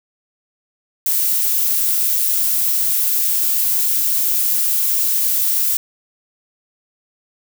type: noise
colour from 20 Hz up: violet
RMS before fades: -17 dBFS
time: 1.06-5.77 s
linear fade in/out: 2 ms
effects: none